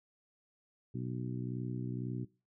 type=harmonic tone; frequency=62 Hz; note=B1; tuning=7 cents sharp; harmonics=2 / 3 / 4 / 5 / 6; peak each=-38 / -42 / -44 / -46 / -48 dBFS; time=0.94-2.25 s; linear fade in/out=10 ms; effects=noise-tail reverb RT60 0.3 s tail -20 dB re dry

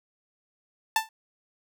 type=tone with exponential decay; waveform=sawtooth; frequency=885 Hz; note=A5; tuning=10 cents sharp; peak=-14 dBFS; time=0.96-1.09 s; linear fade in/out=2 ms; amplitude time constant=28 ms; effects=none

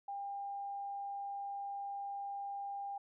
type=tone; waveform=sine; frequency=800 Hz; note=G5; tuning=35 cents sharp; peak=-39 dBFS; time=0.08-2.98 s; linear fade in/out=5 ms; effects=none

